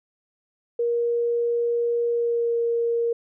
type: tone with pitch glide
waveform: sine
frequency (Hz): 472.3 to 467.4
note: A#4 to A#4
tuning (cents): +23 to +5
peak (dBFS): -20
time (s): 0.79-3.13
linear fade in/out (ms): 5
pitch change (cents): -18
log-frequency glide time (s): 2.09-2.57
effects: none